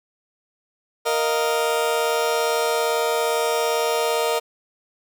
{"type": "chord", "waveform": "30% pulse", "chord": "Bb suspended fourth", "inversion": "none", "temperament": "just", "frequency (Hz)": [466.2, 621.6, 699.2], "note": ["Bb4", "Eb5", "F5"], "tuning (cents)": [0, -2, 2], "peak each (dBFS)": [-19, -22, -25], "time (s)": [1.05, 4.4], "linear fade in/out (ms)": 20, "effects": []}